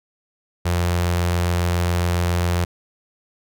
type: tone with notch filter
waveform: sawtooth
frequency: 87.31 Hz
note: F2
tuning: in tune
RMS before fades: -20 dBFS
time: 0.65-2.65 s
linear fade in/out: 10 ms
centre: 250 Hz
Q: 1.8
effects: none